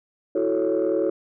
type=chord; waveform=sine; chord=F# minor seventh; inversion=third; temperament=equal; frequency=329.6 / 370 / 440 / 554.4 Hz; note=E4 / F#4 / A4 / C#5; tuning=0 / 0 / 0 / 0 cents; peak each=-24 dBFS; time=0.35-1.1 s; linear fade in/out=5 ms; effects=tanh soft clip ceiling -14 dBFS